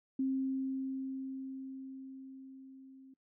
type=tone with level ramp; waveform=sine; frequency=265.7 Hz; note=C4; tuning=27 cents sharp; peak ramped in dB=-29 to -53 dBFS; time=0.19-3.14 s; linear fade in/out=5 ms; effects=noise-tail reverb RT60 0.1 s tail -21 dB re dry